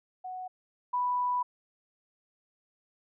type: tone pair in turn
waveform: sine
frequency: 740 / 987.8 Hz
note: F#5 / B5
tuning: 0 / 0 cents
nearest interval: perfect fourth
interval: 500 cents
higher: second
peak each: -36 / -26 dBFS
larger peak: second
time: 0.24-0.48 / 0.93-1.43 s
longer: second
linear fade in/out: 10 ms
effects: none